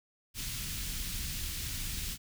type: band-stop noise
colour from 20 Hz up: pink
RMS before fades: -37 dBFS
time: 0.34-2.18 s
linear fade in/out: 50 ms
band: 140 to 2800 Hz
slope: 12 dB/octave
effects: none